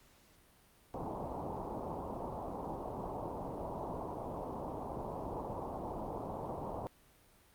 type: low-pass noise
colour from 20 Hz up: white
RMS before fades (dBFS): -41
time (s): 0.94-6.87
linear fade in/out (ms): 0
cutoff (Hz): 990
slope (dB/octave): 48
effects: pink hiss -65 dBFS RMS until 7.54 s + Opus 48 kbps